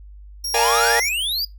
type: tone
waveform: sawtooth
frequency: 5588 Hz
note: F8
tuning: in tune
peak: -21 dBFS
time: 0.44-1.09 s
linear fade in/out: 5 ms
type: exponential sweep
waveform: square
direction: up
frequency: 783 to 4988 Hz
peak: -21 dBFS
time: 0.54-1.45 s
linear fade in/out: 5 ms
type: chord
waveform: sawtooth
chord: Bb dominant seventh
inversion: none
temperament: equal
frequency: 466.2 / 587.3 / 698.5 / 830.6 Hz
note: Bb4 / D5 / F5 / Ab5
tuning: 0 / 0 / 0 / 0 cents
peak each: -17 / -23 / -21 / -17 dBFS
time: 0.54-1 s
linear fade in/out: 5 ms
effects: noise-tail reverb RT60 0.2 s tail -22 dB re dry + added 50 Hz sine -38 dBFS peak until 1.58 s